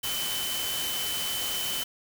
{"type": "tone in noise", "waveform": "sine", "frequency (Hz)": 3043, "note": "F#7", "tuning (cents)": 48, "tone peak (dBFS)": -32, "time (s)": [0.03, 1.84], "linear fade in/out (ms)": 10, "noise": "white", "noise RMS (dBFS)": -32, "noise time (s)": [0.03, 1.84], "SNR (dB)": -3, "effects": []}